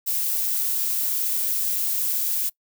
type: noise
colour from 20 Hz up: violet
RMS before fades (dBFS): -24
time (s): 0.06-2.5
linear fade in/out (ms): 20
effects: noise-tail reverb RT60 0.1 s tail -23 dB re dry